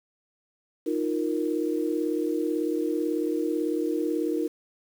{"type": "chord", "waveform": "sine", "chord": "Eb suspended second", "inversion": "none", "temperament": "equal", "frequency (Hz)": [311.1, 349.2, 466.2], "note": ["Eb4", "F4", "Bb4"], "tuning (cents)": [0, 0, 0], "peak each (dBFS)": [-27, -29, -30], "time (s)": [0.86, 4.48], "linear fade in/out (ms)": 10, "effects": ["8-bit"]}